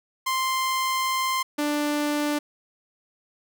sawtooth tone pair in turn, 1046.5 / 294.9 Hz, C6 / D4, 0 / +7 cents, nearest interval octave + minor seventh, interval 2193 cents, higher first, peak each -19 dBFS, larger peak neither, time 0.26-1.43 / 1.58-2.39 s, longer first, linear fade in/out 10 ms, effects none

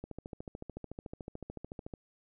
click train, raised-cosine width 2 ms, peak -28 dBFS, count 27, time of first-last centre 0.04-1.938 s, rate 13.7 Hz, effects none

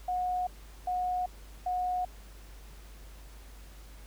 sine tone bursts, 727 Hz, F#5, 31 cents flat, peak -28 dBFS, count 3, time 0.08-2.05 s, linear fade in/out 5 ms, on 390 ms, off 400 ms, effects added 50 Hz sine -47 dBFS peak until 4.06 s + pink hiss -56 dBFS RMS until 4.06 s

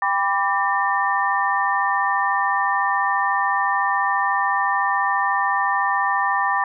sine tone cluster, 793 / 994 / 1168 / 1808 Hz, G5 / B5 / D6 / A6, +20 / +11 / -10 / +47 cents, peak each -23 dBFS, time 0.02-6.64 s, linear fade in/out 2 ms, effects none

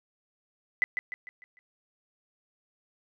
sine tone with echo, 2000 Hz, B6, 21 cents sharp, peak -20 dBFS, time 0.82-0.84 s, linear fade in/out 0 ms, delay 150 ms, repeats 5, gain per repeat -7 dB, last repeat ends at 1.59 s, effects none

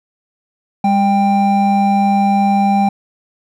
triangle tone pair together, 201.4 / 790.4 Hz, G3 / G5, +47 / +14 cents, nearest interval 2 octaves, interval 2367 cents, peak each -11 dBFS, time 0.84-2.89 s, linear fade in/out 5 ms, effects none

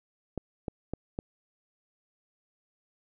clicks, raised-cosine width 2 ms, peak -19 dBFS, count 4, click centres 0.377 / 0.682 / 0.936 / 1.189 s, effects none

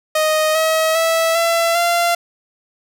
sawtooth tone with pitch steps, 622.3 / 638.3 / 654.7 / 671.6 / 688.9 Hz, D#5 / D#5 / E5 / E5 / F5, 0 / +44 / -12 / +32 / -24 cents, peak -10 dBFS, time 0.15-2.15 s, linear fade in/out 5 ms, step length 400 ms, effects none

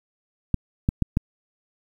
clicks, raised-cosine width 5 ms, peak -7 dBFS, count 4, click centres 0.543 / 0.889 / 1.023 / 1.171 s, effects 8-bit

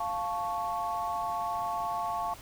sine chord, F augmented, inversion none, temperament equal with one note detuned, 698.5 / 876.4 / 1108.7 Hz, F5 / A5 / C#6, 0 / -7 / 0 cents, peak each -34 dBFS, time 0-2.34 s, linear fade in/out 5 ms, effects pink hiss -49 dBFS RMS until 2.41 s

